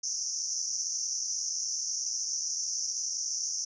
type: band-pass noise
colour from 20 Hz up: white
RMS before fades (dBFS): -33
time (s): 0.03-3.65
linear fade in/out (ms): 10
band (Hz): 5500 to 6300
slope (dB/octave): 96
effects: resampled to 16000 Hz